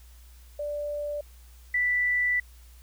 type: tone pair in turn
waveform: sine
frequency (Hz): 587 / 1974.4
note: D5 / B6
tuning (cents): -1 / -1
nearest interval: octave + major sixth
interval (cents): 2100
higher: second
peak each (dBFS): -29 / -22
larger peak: second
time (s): 0.59-1.21 / 1.74-2.4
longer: second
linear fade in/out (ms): 5
effects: added 60 Hz sine -48 dBFS peak until 2.82 s + white hiss -59 dBFS RMS until 2.82 s